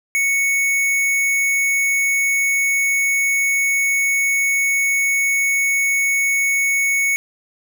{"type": "tone", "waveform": "square", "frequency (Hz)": 2217, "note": "C#7", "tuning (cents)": 0, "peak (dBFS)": -16, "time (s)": [0.15, 7.16], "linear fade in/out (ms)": 0, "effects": []}